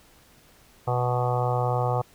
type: harmonic tone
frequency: 123.47 Hz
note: B2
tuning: in tune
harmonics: 1 / 3 / 4 / 5 / 6 / 7 / 8 / 9 / 10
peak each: -25 / -37 / -29 / -34 / -29 / -32 / -41 / -34 / -37 dBFS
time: 0.87-2.02 s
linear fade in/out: 10 ms
effects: pink hiss -56 dBFS RMS until 2.14 s

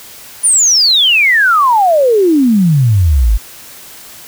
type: exponential sweep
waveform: sine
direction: down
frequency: 9790 to 47.31 Hz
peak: -6 dBFS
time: 0.43-3.38 s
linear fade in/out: 20 ms
effects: white hiss -34 dBFS RMS until 4.27 s

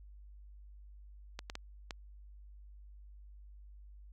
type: clicks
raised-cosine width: 0.2 ms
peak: -23 dBFS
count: 4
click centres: 1.391 / 1.499 / 1.554 / 1.908 s
effects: added 50 Hz sine -51 dBFS peak until 4.12 s

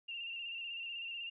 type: tone with vibrato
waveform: sine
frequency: 2758 Hz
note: F7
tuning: 22 cents flat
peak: -40 dBFS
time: 0.08-1.3 s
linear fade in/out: 10 ms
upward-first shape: square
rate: 16 Hz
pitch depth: 33 cents each way
effects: none

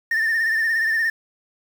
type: tone with vibrato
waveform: sine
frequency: 1803 Hz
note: A6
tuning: 42 cents sharp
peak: -15 dBFS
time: 0.11-1.1 s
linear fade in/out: 5 ms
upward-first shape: sine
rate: 17 Hz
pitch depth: 53 cents each way
effects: tanh soft clip ceiling -17 dBFS + 7-bit

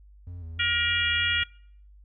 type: tone with vibrato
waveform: triangle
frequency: 84.9 Hz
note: F2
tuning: 48 cents flat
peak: -34 dBFS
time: 0.27-1.43 s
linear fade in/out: 0 ms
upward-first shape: square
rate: 3.3 Hz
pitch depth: 63 cents each way
type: harmonic tone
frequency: 474.3 Hz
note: A#4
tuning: 30 cents sharp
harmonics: 3 / 4 / 5 / 6 / 7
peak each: -29 / -29 / -29 / -29 / -29 dBFS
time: 0.59-1.44 s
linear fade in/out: 10 ms
effects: noise-tail reverb RT60 0.6 s tail -25 dB re dry + added 50 Hz sine -49 dBFS peak until 2.04 s

